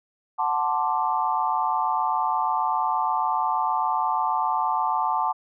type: chord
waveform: sine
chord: D dominant seventh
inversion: first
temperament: equal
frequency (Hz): 740 / 880 / 1046.5 / 1174.7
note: F#5 / A5 / C6 / D6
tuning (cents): 0 / 0 / 0 / 0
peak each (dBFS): -28 / -24 / -28 / -28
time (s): 0.38-5.33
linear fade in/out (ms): 20
effects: none